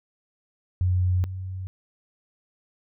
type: tone pair in turn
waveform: sine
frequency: 91 / 93.5 Hz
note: F#2 / F#2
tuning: -28 / +19 cents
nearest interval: unison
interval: 47 cents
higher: second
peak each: -19 / -30 dBFS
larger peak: first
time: 0.81-1.24 / 1.24-1.67 s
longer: neither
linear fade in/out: 0 ms
effects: none